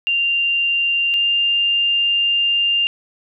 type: tone pair in turn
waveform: sine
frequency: 2784 / 2798 Hz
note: F7 / F7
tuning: -6 / +3 cents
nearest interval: unison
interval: 9 cents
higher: second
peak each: -15 / -14 dBFS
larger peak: second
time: 0.07-1.14 / 1.14-2.87 s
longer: second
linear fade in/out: 0 ms
effects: none